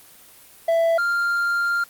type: tone pair in turn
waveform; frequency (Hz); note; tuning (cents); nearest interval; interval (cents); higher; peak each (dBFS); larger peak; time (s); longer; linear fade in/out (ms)
triangle; 664 / 1395.2; E5 / F6; +12 / -2; octave + minor second; 1286; second; -14 / -17; first; 0.68-0.98 / 0.98-1.84; second; 5
effects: white hiss -48 dBFS RMS until 1.89 s + Opus 24 kbps